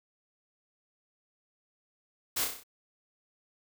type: noise with echo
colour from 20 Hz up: white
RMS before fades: -31 dBFS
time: 2.36-2.45 s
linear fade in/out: 10 ms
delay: 31 ms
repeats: 6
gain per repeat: -4 dB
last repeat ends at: 2.636 s
effects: none